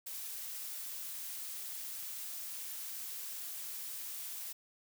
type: noise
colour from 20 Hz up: blue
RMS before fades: -43 dBFS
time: 0.06-4.53 s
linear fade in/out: 10 ms
effects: none